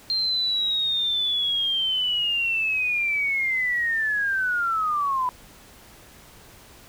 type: linear sweep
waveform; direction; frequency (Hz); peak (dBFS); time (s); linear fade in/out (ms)
sine; down; 4186 to 987.8; -21; 0.1-5.29; 0
effects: pink hiss -49 dBFS RMS until 6.88 s